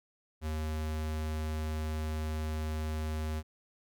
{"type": "tone", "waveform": "square", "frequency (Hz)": 77.78, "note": "D#2", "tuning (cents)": 0, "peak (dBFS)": -33, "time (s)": [0.41, 3.43], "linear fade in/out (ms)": 50, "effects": []}